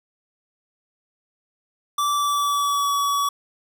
square tone with pitch glide, 1164 to 1135.4 Hz, D6 to C#6, -16 to +41 cents, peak -20 dBFS, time 1.98-3.29 s, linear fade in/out 5 ms, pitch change -43 cents, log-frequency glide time 2.12-2.92 s, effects 9-bit

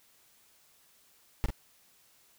brown noise with echo, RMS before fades -26 dBFS, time 1.44-1.46 s, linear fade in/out 0 ms, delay 45 ms, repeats 1, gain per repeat -5 dB, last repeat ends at 1.505 s, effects white hiss -64 dBFS RMS until 2.38 s

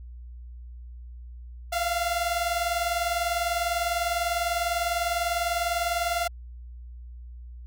sawtooth tone pair together, 681 / 701 Hz, F5 / F5, -44 / +6 cents, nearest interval minor second, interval 50 cents, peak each -24 dBFS, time 1.72-6.28 s, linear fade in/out 10 ms, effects added 60 Hz sine -39 dBFS peak until 7.66 s

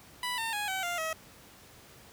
15% pulse tone with pitch steps, 987.8 / 905.8 / 830.6 / 761.7 / 698.5 / 640.5 Hz, B5 / A#5 / G#5 / G5 / F5 / E5, 0 / -50 / 0 / -50 / 0 / -50 cents, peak -25 dBFS, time 0.23-1.13 s, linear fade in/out 2 ms, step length 150 ms, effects pink hiss -54 dBFS RMS until 2.12 s + high-pass 60 Hz 12 dB/octave

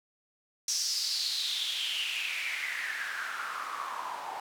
white noise with band-pass filter sweep, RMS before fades -34 dBFS, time 0.68-4.4 s, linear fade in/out 2 ms, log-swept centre 5800 to 820 Hz, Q 5.7, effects none

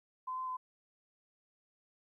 sine tone with pitch steps, 1025 / 1032 / 1020 Hz, C6 / C6 / C6, -36 / -24 / -44 cents, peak -36 dBFS, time 0.27-0.57 s, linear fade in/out 10 ms, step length 100 ms, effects 13-bit

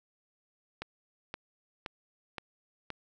click train, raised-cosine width 0.3 ms, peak -21 dBFS, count 5, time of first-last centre 0.82-2.903 s, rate 1.92 Hz, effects none

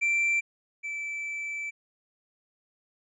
triangle tone pair in turn, 2349 / 2321 Hz, D7 / D7, 0 / -21 cents, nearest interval unison, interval 21 cents, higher first, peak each -21 / -30 dBFS, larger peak first, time 0.01-0.41 / 0.83-1.71 s, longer second, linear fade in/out 20 ms, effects resampled to 24000 Hz

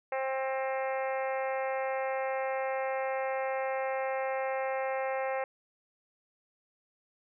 harmonic tone, 265.1 Hz, C4, 23 cents sharp, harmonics 2 / 3 / 4 / 5 / 6 / 7 / 8 / 9 / 10, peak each -32 / -35 / -42 / -45 / -46 / -43 / -43 / -49 / -51 dBFS, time 0.12-5.44 s, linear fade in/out 2 ms, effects none

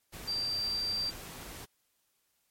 sine tone in noise, 4699 Hz, D8, in tune, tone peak -30 dBFS, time 0.27-1.11 s, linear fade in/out 20 ms, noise pink, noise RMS -45 dBFS, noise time 0.12-1.66 s, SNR +12 dB, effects white hiss -75 dBFS RMS until 2.5 s + MP3 64 kbps

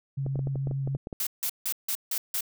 sine tone with vibrato, 136.1 Hz, C#3, 31 cents flat, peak -27 dBFS, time 0.17-0.97 s, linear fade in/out 10 ms, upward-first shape sine, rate 6.9 Hz, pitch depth 14 cents each way
clicks, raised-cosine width 2 ms, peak -22 dBFS, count 11, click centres 0.264 / 0.357 / 0.392 / 0.472 / 0.557 / 0.672 / 0.712 / 0.875 / 0.95 / 1.071 / 1.128 s
blue noise bursts, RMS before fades -29 dBFS, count 6, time 1.2-2.408 s, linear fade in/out 2 ms, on 68 ms, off 160 ms
effects none

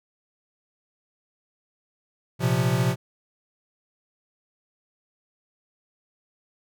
square chord, Bb suspended second, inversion none, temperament equal, 116.54 / 130.81 / 174.61 Hz, Bb2 / C3 / F3, 0 / 0 / 0 cents, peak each -26 / -24 / -27 dBFS, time 2.39-2.96 s, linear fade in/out 50 ms, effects none

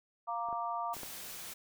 sine chord, Bb major, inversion second, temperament equal, 698.5 / 932.3 / 1174.7 Hz, F5 / Bb5 / D6, 0 / 0 / 0 cents, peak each -38 dBFS, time 0.27-0.95 s, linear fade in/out 20 ms
clicks, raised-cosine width 1 ms, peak -38 / -33 / -33 / -30 dBFS, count 4, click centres 0.487 / 0.528 / 0.967 / 1.033 s
white noise, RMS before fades -45 dBFS, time 0.93-1.54 s, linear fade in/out 10 ms
effects none

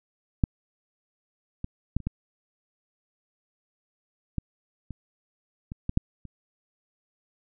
clicks, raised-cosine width 5 ms, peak -8 / -19 / -12 / -29 / -15 / -15 / -24 / -23 / -15 / -8 / -29 dBFS, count 11, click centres 0.438 / 1.644 / 1.966 / 2.003 / 2.07 / 4.383 / 4.907 / 5.719 / 5.894 / 5.974 / 6.253 s, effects none

